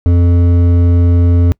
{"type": "tone with hard clipping", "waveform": "sine", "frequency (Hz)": 86.9, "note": "F2", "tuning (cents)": -8, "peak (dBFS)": -8, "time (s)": [0.06, 1.52], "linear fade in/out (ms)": 0, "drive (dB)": 10, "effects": ["noise-tail reverb RT60 0.1 s tail -25 dB re dry"]}